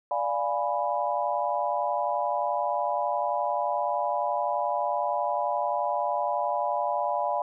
sine chord, D diminished seventh, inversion none, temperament equal, 587.3 / 698.5 / 830.6 / 987.8 Hz, D5 / F5 / Ab5 / Cb6, 0 / 0 / 0 / 0 cents, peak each -30 dBFS, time 0.11-7.42 s, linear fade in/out 2 ms, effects none

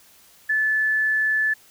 sine tone, 1738 Hz, A6, 22 cents flat, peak -18 dBFS, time 0.49-1.54 s, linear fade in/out 10 ms, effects white hiss -53 dBFS RMS until 1.7 s

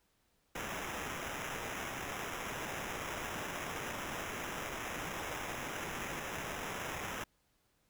white noise with sample-and-hold, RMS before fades -41 dBFS, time 0.55-7.24 s, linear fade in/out 5 ms, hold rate 4410 Hz, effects pink hiss -75 dBFS RMS until 7.89 s

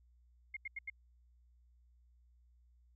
sine tone bursts, 2136 Hz, C7, 35 cents sharp, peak -39 dBFS, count 4, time 0.54-0.9 s, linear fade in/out 5 ms, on 27 ms, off 84 ms, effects added 60 Hz sine -64 dBFS peak until 2.95 s

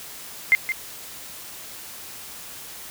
sine tone with echo, 2093 Hz, C7, in tune, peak -11 dBFS, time 0.52-0.55 s, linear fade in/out 0 ms, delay 170 ms, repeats 1, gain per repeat -10 dB, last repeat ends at 0.72 s, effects white hiss -39 dBFS RMS until 2.9 s

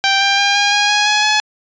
10% pulse tone with pitch steps, 784 / 793.1 / 802.3 / 811.6 / 821.1 / 830.6 / 840.3 / 850 Hz, G5 / G5 / G5 / G#5 / G#5 / G#5 / G#5 / G#5, 0 / +20 / +40 / -40 / -20 / 0 / +20 / +40 cents, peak -3 dBFS, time 0.04-1.4 s, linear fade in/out 0 ms, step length 170 ms, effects resampled to 16000 Hz

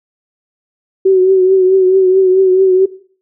sine tone with vibrato, 376.3 Hz, F#4, 29 cents sharp, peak -5 dBFS, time 1.05-2.86 s, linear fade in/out 10 ms, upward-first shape triangle, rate 4.6 Hz, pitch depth 48 cents each way, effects noise-tail reverb RT60 0.5 s tail -18 dB re dry

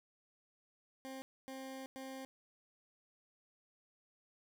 20% pulse tone bursts at uneven times, 265 Hz, C4, 22 cents sharp, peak -40 dBFS, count 3, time 1.05-1.22 / 1.48-1.86 / 1.96-2.25 s, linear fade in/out 0 ms, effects none

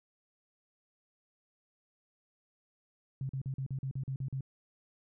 sine tone bursts, 133.7 Hz, C3, 38 cents sharp, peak -33 dBFS, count 10, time 3.21-4.408 s, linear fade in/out 2 ms, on 82 ms, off 42 ms, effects none

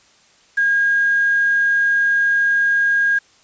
sine tone with quantisation, 1627 Hz, G#6, 36 cents flat, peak -13 dBFS, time 0.57-3.19 s, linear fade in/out 10 ms, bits 6, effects white hiss -53 dBFS RMS until 3.43 s + resampled to 16000 Hz

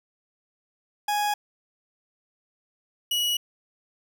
40% pulse tone pair in turn, 830.6 / 2918 Hz, G#5 / F#7, 0 / -25 cents, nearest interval octave + minor seventh, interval 2175 cents, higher second, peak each -22 dBFS, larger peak neither, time 1.08-1.34 / 3.11-3.37 s, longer neither, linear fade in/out 5 ms, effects none

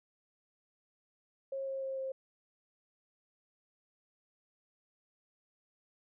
sine tone with pitch steps, 541 / 537.6 / 534.2 / 530.8 Hz, C#5 / C5 / C5 / C5, -42 / +47 / +36 / +25 cents, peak -35 dBFS, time 1.52-2.12 s, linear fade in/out 5 ms, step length 150 ms, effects none

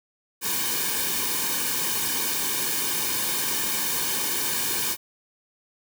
white noise with comb filter, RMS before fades -26 dBFS, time 0.41-4.97 s, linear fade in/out 50 ms, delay 1.5 ms, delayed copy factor -0.85, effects none

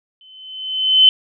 sine tone with exponential growth, 3052 Hz, G7, 47 cents flat, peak -4 dBFS, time 0.21-1.09 s, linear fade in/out 1 ms, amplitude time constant 190 ms, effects none

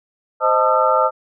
sine tone cluster, 521 / 626 / 886 / 1221 / 1343 Hz, C5 / D#5 / A5 / D#6 / E6, -7 / +10 / +12 / -33 / +32 cents, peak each -19 dBFS, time 0.4-1.11 s, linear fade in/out 50 ms, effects none

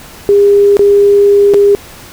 sine tone with dropouts, 404.5 Hz, G#4, 46 cents flat, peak -3 dBFS, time 0.29-1.75 s, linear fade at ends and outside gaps 0 ms, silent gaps 0.769-0.793 / 1.537-1.543 s, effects pink hiss -33 dBFS RMS until 2.12 s

